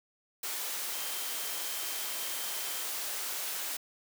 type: tone in noise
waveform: sine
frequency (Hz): 3136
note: G7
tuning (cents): 0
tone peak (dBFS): -47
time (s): 0.93-2.83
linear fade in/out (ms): 5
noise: white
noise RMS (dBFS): -36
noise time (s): 0.43-3.77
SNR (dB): -14
effects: high-pass 400 Hz 12 dB/octave